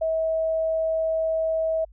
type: tone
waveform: sine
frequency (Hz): 644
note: E5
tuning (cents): -41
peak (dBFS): -21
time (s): 0.01-1.85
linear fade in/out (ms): 10
effects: added 50 Hz sine -47 dBFS peak until 1.92 s